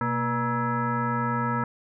sine tone with frequency modulation, 593 Hz, D5, 17 cents sharp, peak -23 dBFS, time 0.01-1.64 s, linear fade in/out 2 ms, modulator 359 Hz, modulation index 2.6, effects none

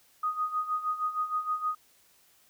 sine tone with tremolo, 1244.5 Hz, D#6, in tune, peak -25 dBFS, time 0.23-1.75 s, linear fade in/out 5 ms, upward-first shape sine, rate 6.4 Hz, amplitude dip 75%, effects white hiss -63 dBFS RMS until 2.49 s

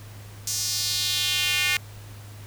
square tone with high-pass filter sweep, 163.5 Hz, E3, 14 cents flat, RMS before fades -25 dBFS, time 0.47-1.77 s, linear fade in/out 2 ms, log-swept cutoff 6200 to 2200 Hz, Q 2.5, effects added 103 Hz sine -40 dBFS peak until 2.46 s + pink hiss -48 dBFS RMS until 2.46 s

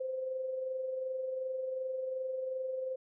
sine tone with amplitude modulation, 520 Hz, C5, 11 cents flat, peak -32 dBFS, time 0-2.96 s, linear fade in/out 10 ms, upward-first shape sine, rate 22.7 Hz, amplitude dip 40%, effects none

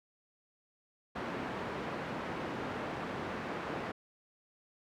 pink band-pass noise, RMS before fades -39 dBFS, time 1.15-3.92 s, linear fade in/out 10 ms, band 170 to 1800 Hz, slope 12 dB/octave, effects none

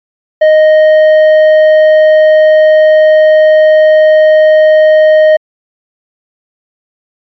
sine tone with tanh clipping, 621 Hz, D#5, 3 cents flat, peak -3 dBFS, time 0.41-5.37 s, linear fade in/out 10 ms, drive 7 dB, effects MP3 64 kbps

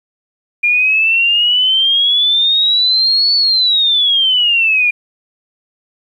sine exponential two-way sweep, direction up then down, 2400 to 4480 to 2400 Hz, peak -9 dBFS, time 0.63-4.91 s, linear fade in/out 10 ms, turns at 3.35 s, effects 8-bit

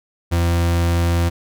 40% pulse tone, 85.4 Hz, F2, 38 cents flat, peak -14 dBFS, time 0.31-1.3 s, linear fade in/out 20 ms, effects none

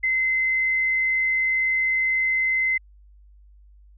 sine tone, 2059 Hz, C7, 28 cents flat, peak -19 dBFS, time 0.03-2.78 s, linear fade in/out 10 ms, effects added 50 Hz sine -48 dBFS peak until 3.97 s

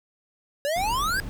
square exponential sweep, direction up, 554.4 to 1661.2 Hz, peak -24 dBFS, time 0.65-1.2 s, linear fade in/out 0 ms
brown noise, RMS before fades -34 dBFS, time 0.76-1.29 s, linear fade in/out 0 ms
effects none

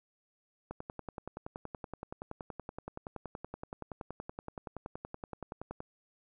click train, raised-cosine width 1 ms, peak -26 dBFS, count 55, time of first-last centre 0.71-5.804 s, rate 10.6 Hz, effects none

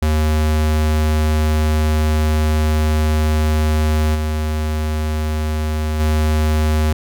square tone with level steps, 77.2 Hz, D#2, 13 cents flat, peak -14 / -18 / -14 dBFS, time 0.02-6.93 s, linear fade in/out 5 ms, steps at 4.14 / 5.99 s, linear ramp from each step 20 ms, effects none

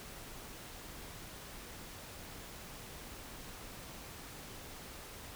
silence, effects pink hiss -49 dBFS RMS until 5.35 s

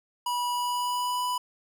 square tone with pitch glide, 975 to 990.9 Hz, B5 to B5, -23 to +5 cents, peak -27 dBFS, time 0.26-1.38 s, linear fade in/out 5 ms, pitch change +28 cents, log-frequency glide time 0.52-1.25 s, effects none

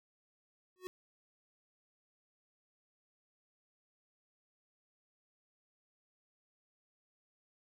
square tone with exponential growth, 367.8 Hz, F#4, 10 cents flat, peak -38 dBFS, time 0.76-0.87 s, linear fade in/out 0 ms, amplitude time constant 22 ms, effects none

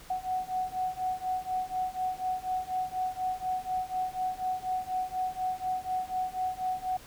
sine beating tone pair, 740 / 744.1 Hz, F#5 / F#5, 0 / +10 cents, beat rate 4.1 Hz, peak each -33 / -32 dBFS, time 0.1-6.97 s, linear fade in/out 5 ms, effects pink hiss -51 dBFS RMS until 7.06 s

